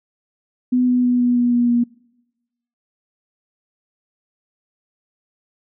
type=tone with pitch steps; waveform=sine; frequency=250 / 248.1 / 246.3 / 244.4 / 242.6 / 240.8 / 239 Hz; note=B3 / B3 / B3 / B3 / B3 / B3 / A#3; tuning=+21 / +8 / -5 / -18 / -31 / -44 / +43 cents; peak=-13 dBFS; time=0.72-1.84 s; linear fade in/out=10 ms; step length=160 ms; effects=noise-tail reverb RT60 1.0 s tail -25 dB re dry